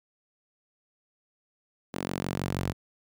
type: tone with high-pass filter sweep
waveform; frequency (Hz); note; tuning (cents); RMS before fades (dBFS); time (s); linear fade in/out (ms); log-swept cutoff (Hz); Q
sawtooth; 46.25; F#1; 0; -32; 1.93-2.73; 20; 240 to 98; 1.2
effects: none